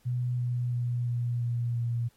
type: tone with pitch steps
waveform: sine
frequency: 123.47 / 122.4 / 121.35 / 120.3 / 119.26 / 118.24 Hz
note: B2 / B2 / B2 / B2 / A#2 / A#2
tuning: 0 / -15 / -30 / -45 / +40 / +25 cents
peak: -26 dBFS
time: 0.05-2.09 s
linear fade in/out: 20 ms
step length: 340 ms
effects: pink hiss -65 dBFS RMS until 2.16 s + MP3 64 kbps